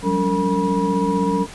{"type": "tone cluster", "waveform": "sine", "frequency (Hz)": [181.7, 197.5, 281.7, 456, 971], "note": ["F#3", "G3", "C#4", "A#4", "B5"], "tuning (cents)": [-31, 13, 28, -38, -30], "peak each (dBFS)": -23, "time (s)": [0.02, 1.47], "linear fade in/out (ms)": 50, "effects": ["pink hiss -38 dBFS RMS until 1.54 s", "resampled to 24000 Hz"]}